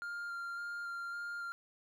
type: tone with vibrato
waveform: triangle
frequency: 1396.9 Hz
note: F6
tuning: in tune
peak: -37 dBFS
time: 0.02-1.52 s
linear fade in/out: 0 ms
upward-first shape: square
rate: 1.8 Hz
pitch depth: 10 cents each way
effects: none